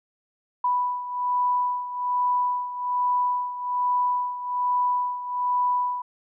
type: beating tone pair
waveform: sine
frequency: 987.8 / 989 Hz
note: B5 / B5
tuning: 0 / +2 cents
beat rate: 1.2 Hz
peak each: -23 / -28 dBFS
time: 0.64-6.02 s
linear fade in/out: 5 ms
effects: none